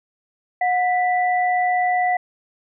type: tone pair together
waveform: sine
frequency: 726.5 / 1978 Hz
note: F#5 / B6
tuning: -32 / +2 cents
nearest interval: octave + perfect fourth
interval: 1734 cents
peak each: -17 / -24 dBFS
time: 0.61-2.17 s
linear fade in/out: 5 ms
effects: none